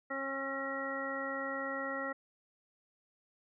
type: harmonic tone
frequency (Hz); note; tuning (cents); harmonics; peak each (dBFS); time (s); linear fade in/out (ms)
271.6; C#4; -35; 1 / 2 / 3 / 4 / 5 / 7; -43 / -40 / -47 / -48 / -41 / -40; 0.1-2.13; 10
effects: none